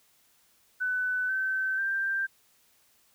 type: tone with pitch steps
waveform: sine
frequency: 1500 / 1538.6 / 1578.2 Hz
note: F#6 / G6 / G6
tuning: +23 / -33 / +11 cents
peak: -26 dBFS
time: 0.8-2.27 s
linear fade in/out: 20 ms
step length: 490 ms
effects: white hiss -65 dBFS RMS until 3.14 s